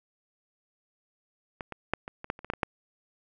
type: clicks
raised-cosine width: 0.5 ms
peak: -20 / -22 / -10 / -23 / -24 / -13 / -30 / -26 / -13 / -20 / -10 dBFS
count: 11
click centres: 1.608 / 1.723 / 1.936 / 2.079 / 2.244 / 2.301 / 2.391 / 2.446 / 2.501 / 2.536 / 2.632 s
effects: none